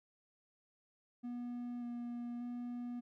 triangle tone with vibrato, 241 Hz, B3, 42 cents flat, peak -38 dBFS, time 1.23-3.01 s, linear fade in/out 20 ms, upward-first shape square, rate 0.85 Hz, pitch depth 11 cents each way, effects none

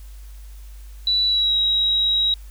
sine tone with pitch glide, 3951 to 3836 Hz, B7 to A#7, 0 to +49 cents, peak -16 dBFS, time 1.07-2.34 s, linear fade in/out 2 ms, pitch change -51 cents, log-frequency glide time 1.26-1.56 s, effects added 50 Hz sine -36 dBFS peak until 2.5 s + white hiss -53 dBFS RMS until 2.5 s

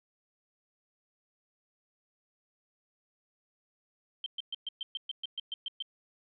sine tone bursts, 3136 Hz, G7, in tune, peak -33 dBFS, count 12, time 4.24-5.824 s, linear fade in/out 2 ms, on 22 ms, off 120 ms, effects none

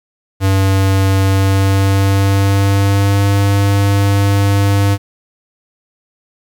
square tone with pitch glide, 96.6 to 99.83 Hz, G2 to G2, -25 to +32 cents, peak -10 dBFS, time 0.4-4.98 s, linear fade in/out 50 ms, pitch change +57 cents, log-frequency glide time 1.24-3.26 s, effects 8-bit

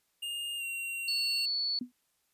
square tone with pitch glide, 2826 to 2750 Hz, F7 to F7, +20 to -27 cents, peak -35 dBFS, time 0.22-1.46 s, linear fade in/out 10 ms, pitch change -47 cents, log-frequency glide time 0.57-0.63 s
sine tone, 4435 Hz, C#8, in tune, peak -29 dBFS, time 1.08-1.79 s, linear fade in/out 2 ms
sine tone with exponential decay, 246.9 Hz, B3, in tune, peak -30 dBFS, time 1.81-1.92 s, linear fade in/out 5 ms, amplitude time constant 23 ms
effects white hiss -75 dBFS RMS until 2.33 s + resampled to 32000 Hz

